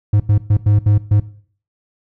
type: tone bursts at uneven times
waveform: triangle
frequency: 103.7 Hz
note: G#2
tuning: 2 cents flat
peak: -7 dBFS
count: 6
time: 0.13-0.2 / 0.29-0.38 / 0.5-0.57 / 0.66-0.79 / 0.86-0.98 / 1.11-1.2 s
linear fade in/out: 5 ms
effects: noise-tail reverb RT60 0.5 s tail -17 dB re dry